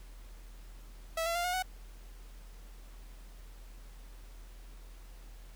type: tone with pitch steps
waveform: sawtooth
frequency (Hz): 654 / 675.1 / 696.9 / 719.4 / 742.6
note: E5 / E5 / F5 / F#5 / F#5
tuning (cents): -14 / +41 / -4 / -49 / +6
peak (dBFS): -27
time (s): 1.17-1.625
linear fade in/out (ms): 5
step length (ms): 91
effects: added 41 Hz sine -47 dBFS peak until 5.55 s + pink hiss -60 dBFS RMS until 5.55 s